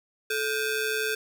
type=ring-modulated tone; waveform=sawtooth; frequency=1000 Hz; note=B5; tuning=21 cents sharp; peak=-19 dBFS; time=0.3-1.15 s; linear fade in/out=5 ms; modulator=566 Hz; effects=none